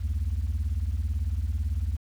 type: beating tone pair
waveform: sine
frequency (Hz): 65.41 / 83.41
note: C2 / E2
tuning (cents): 0 / +21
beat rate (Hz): 18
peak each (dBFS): -26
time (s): 0-1.97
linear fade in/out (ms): 20
effects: tanh soft clip ceiling -22 dBFS + 9-bit